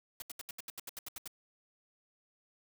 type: noise bursts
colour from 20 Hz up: white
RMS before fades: -43 dBFS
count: 12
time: 0.2-1.277 s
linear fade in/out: 2 ms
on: 21 ms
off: 75 ms
effects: none